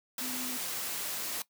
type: tone in noise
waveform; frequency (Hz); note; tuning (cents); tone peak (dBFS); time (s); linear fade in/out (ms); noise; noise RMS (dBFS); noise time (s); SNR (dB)
sine; 252.3; B3; +37; -40; 0.21-0.57; 2; white; -36; 0.18-1.42; -7
effects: noise-tail reverb RT60 0.1 s tail -18 dB re dry + high-pass 150 Hz 12 dB/octave